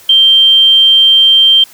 sine tone, 3150 Hz, G7, 8 cents sharp, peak -3 dBFS, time 0.09-1.64 s, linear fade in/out 5 ms, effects white hiss -39 dBFS RMS until 1.73 s

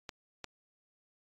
clicks, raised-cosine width 0.2 ms, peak -23 dBFS, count 2, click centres 0.092 / 0.443 s, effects AAC 64 kbps

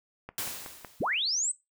click train, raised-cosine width 0.5 ms, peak -25 dBFS, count 4, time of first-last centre 0.29-0.848 s, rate 5.38 Hz
white noise with exponential decay, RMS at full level -32 dBFS, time 0.38-1.26 s, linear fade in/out 1 ms, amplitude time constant 190 ms
sine linear sweep, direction up, 46.54 to 8372 Hz, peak -26 dBFS, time 1-1.52 s, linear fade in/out 10 ms
effects noise-tail reverb RT60 0.2 s tail -17 dB re dry

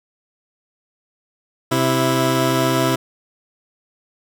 15% pulse tone pair together, 130.8 / 329.6 Hz, C3 / E4, 0 / 0 cents, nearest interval octave + major third, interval 1600 cents, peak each -12 dBFS, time 1.71-2.96 s, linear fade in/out 10 ms, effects none

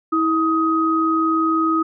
sine tone pair together, 323.1 / 1257 Hz, E4 / D#6, -35 / +17 cents, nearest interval 2 octaves, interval 2352 cents, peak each -18 dBFS, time 0.12-1.83 s, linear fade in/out 10 ms, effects none

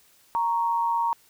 sine tone pair together, 932.3 / 1108.7 Hz, A#5 / C#6, 0 / 0 cents, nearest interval minor third, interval 300 cents, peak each -22 / -30 dBFS, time 0.35-1.13 s, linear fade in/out 0 ms, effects white hiss -59 dBFS RMS until 1.29 s

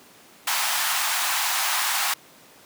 pink high-pass noise, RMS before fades -24 dBFS, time 0.47-2.14 s, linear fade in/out 5 ms, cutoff 760 Hz, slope 48 dB/octave, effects pink hiss -50 dBFS RMS until 2.65 s + high-pass 200 Hz 12 dB/octave

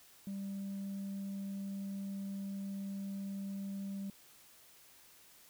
sine tone, 196.7 Hz, G3, 6 cents sharp, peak -36 dBFS, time 0.27-4.1 s, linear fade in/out 2 ms, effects tanh soft clip ceiling -37 dBFS + white hiss -61 dBFS RMS until 5.49 s

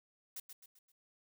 blue noise with echo, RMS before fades -44 dBFS, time 0.36-0.4 s, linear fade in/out 5 ms, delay 130 ms, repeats 4, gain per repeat -7 dB, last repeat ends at 0.92 s, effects none

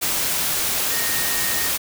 sine tone in noise, 1854 Hz, A#6, 10 cents flat, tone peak -29 dBFS, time 0.9-1.69 s, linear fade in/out 20 ms, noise white, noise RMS -22 dBFS, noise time 0.01-1.78 s, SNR -10 dB, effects none

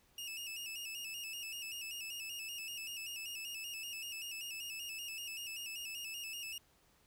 sawtooth tone with vibrato, 2729 Hz, F7, 41 cents flat, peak -39 dBFS, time 0.18-6.58 s, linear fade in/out 2 ms, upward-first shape square, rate 5.2 Hz, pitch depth 71 cents each way, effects pink hiss -70 dBFS RMS until 7.06 s

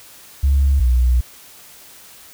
sine tone pair in turn, 69 / 61.47 Hz, C#2 / B1, -7 / -7 cents, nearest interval major second, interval 200 cents, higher first, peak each -10 dBFS, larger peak neither, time 0.43-0.8 / 0.8-1.21 s, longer second, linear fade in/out 10 ms, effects tanh soft clip ceiling -8 dBFS + white hiss -43 dBFS RMS until 2.33 s

